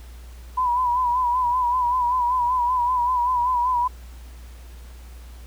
sine tone with vibrato, 987.8 Hz, B5, in tune, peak -18 dBFS, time 0.57-3.88 s, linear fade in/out 10 ms, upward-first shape sine, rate 5.2 Hz, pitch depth 59 cents each way, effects added 60 Hz sine -38 dBFS peak until 5.46 s + pink hiss -51 dBFS RMS until 5.46 s

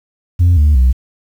sine tone with pitch steps, 87.6 / 74.52 / 63.39 Hz, F2 / D2 / B1, +6 / +26 / +46 cents, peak -4 dBFS, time 0.39-0.93 s, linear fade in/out 20 ms, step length 180 ms, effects tanh soft clip ceiling -5 dBFS + 7-bit

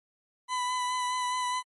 40% pulse tone with vibrato, 999 Hz, B5, 20 cents sharp, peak -27 dBFS, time 0.48-1.63 s, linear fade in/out 50 ms, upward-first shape sine, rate 4.8 Hz, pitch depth 18 cents each way, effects MP3 48 kbps

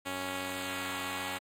5% pulse tone pair together, 92.5 / 277.2 Hz, F#2 / C#4, 0 / 0 cents, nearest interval octave + perfect fifth, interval 1900 cents, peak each -31 / -25 dBFS, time 0.05-1.39 s, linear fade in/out 20 ms, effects AAC 48 kbps

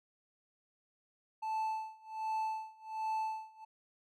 triangle tone with tremolo, 877 Hz, A5, 6 cents flat, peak -30 dBFS, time 1.42-3.65 s, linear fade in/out 10 ms, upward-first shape sine, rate 1.3 Hz, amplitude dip 95%, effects none

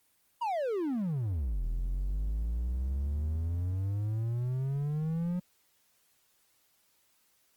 triangle exponential two-way sweep, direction down then up, 987.8 to 40.23 to 180.9 Hz, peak -27 dBFS, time 0.41-5.4 s, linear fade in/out 10 ms, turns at 1.64 s, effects white hiss -70 dBFS RMS until 7.56 s + Opus 24 kbps

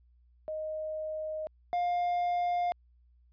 sine / triangle tone pair in turn, 622.3 / 705.9 Hz, D#5 / F5, 0 / +18 cents, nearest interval major second, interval 218 cents, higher second, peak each -33 / -25 dBFS, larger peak second, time 0.48-1.47 / 1.73-2.72 s, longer neither, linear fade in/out 0 ms, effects added 60 Hz sine -60 dBFS peak until 3.32 s + resampled to 11025 Hz

